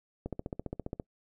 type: click train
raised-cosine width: 2 ms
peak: -22 dBFS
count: 12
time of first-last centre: 0.26-0.998 s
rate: 14.9 Hz
effects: noise-tail reverb RT60 0.1 s tail -25 dB re dry